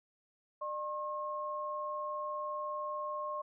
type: tone pair together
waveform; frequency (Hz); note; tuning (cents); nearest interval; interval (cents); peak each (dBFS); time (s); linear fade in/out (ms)
sine; 601 / 1076.1; D5 / C6; +40 / +48; minor seventh; 1008; -40 / -37; 0.61-3.42; 10
effects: none